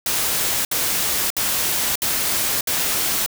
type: noise bursts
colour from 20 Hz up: white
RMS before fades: -21 dBFS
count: 5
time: 0.06-3.262 s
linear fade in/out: 2 ms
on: 590 ms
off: 63 ms
effects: none